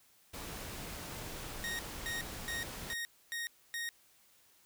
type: noise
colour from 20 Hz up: pink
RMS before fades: -44 dBFS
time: 0.33-2.94 s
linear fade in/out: 10 ms
type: tone bursts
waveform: sawtooth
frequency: 1864.7 Hz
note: A#6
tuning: in tune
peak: -33 dBFS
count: 6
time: 1.64-3.89 s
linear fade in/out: 0 ms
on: 150 ms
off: 270 ms
effects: white hiss -66 dBFS RMS until 4.65 s